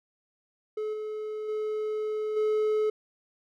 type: tone with level steps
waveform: triangle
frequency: 429.1 Hz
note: A4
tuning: 43 cents flat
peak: -27 / -30 / -26 / -21 dBFS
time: 0.77-2.9 s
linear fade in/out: 5 ms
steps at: 0.93 / 1.48 / 2.36 s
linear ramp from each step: 10 ms
effects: none